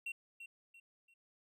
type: tone with echo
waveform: triangle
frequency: 2729 Hz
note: F7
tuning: 41 cents flat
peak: -37 dBFS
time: 0.06-0.12 s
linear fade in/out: 5 ms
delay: 340 ms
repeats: 3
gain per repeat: -9 dB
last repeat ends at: 1.14 s
effects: none